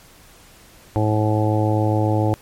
harmonic tone, 107.2 Hz, A2, 45 cents flat, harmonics 1 / 2 / 3 / 4 / 5 / 6 / 7 / 8, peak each -18 / -30 / -22 / -28 / -25 / -33 / -27 / -28 dBFS, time 0.96-2.34 s, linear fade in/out 0 ms, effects pink hiss -48 dBFS RMS until 2.41 s + MP3 64 kbps

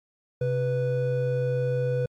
triangle tone pair together, 130.82 / 493.9 Hz, C3 / B4, 0 / 0 cents, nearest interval octave + major seventh, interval 2300 cents, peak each -24 dBFS, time 0.41-2.06 s, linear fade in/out 5 ms, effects AAC 64 kbps

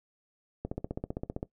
click train, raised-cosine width 2 ms, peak -20 dBFS, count 13, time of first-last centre 0.65-1.429 s, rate 15.4 Hz, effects noise-tail reverb RT60 0.1 s tail -18 dB re dry

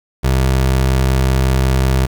25% pulse tone, 65.41 Hz, C2, in tune, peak -8 dBFS, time 0.23-2.07 s, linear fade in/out 20 ms, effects 7-bit

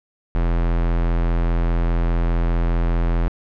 square tone, 42.44 Hz, F1, 49 cents flat, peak -17 dBFS, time 0.35-3.28 s, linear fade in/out 0 ms, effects low-pass 2000 Hz 12 dB/octave

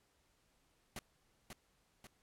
pink noise with echo, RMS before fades -45 dBFS, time 0.96-0.99 s, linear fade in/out 2 ms, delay 540 ms, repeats 2, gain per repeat -5 dB, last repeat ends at 2.07 s, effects pink hiss -75 dBFS RMS until 2.22 s + low-pass 12000 Hz 12 dB/octave

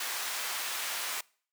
pink high-pass noise, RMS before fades -35 dBFS, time 0-1.21 s, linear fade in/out 5 ms, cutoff 1100 Hz, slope 12 dB/octave, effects noise-tail reverb RT60 0.5 s tail -25 dB re dry

